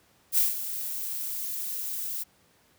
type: noise with ADSR envelope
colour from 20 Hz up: violet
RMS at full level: -21 dBFS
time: 0.32-2.24 s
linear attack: 55 ms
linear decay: 160 ms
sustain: -12 dB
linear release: 16 ms
effects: pink hiss -63 dBFS RMS until 2.78 s + high-pass 80 Hz 12 dB/octave